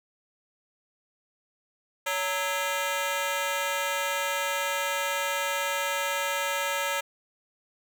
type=ring-modulated tone; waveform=15% pulse; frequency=740 Hz; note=F#5; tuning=in tune; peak=-17 dBFS; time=2.06-7.01 s; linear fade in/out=10 ms; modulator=178 Hz; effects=none